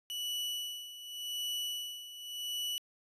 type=tone with tremolo; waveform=40% pulse; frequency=2954 Hz; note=F#7; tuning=3 cents flat; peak=-33 dBFS; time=0.1-2.78 s; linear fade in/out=0 ms; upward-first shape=sine; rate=0.87 Hz; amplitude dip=75%; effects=resampled to 32000 Hz